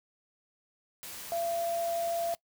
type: tone in noise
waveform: sine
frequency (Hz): 679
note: F5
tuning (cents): -49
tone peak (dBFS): -29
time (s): 1.32-2.34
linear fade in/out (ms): 0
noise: white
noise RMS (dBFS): -43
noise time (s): 1.03-2.35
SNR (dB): +11
effects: noise-tail reverb RT60 0.1 s tail -22 dB re dry